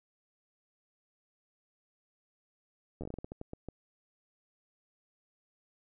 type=slowing click train; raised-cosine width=2 ms; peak=-27 dBFS; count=13; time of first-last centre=3.01-3.687 s; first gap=11 ms; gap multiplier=1.27; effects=none